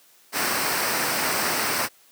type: noise with comb filter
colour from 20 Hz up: pink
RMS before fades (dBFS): -24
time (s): 0.32-1.89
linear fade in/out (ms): 50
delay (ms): 0.29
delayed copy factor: -0.5
effects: white hiss -56 dBFS RMS until 2.11 s + high-pass 200 Hz 12 dB/octave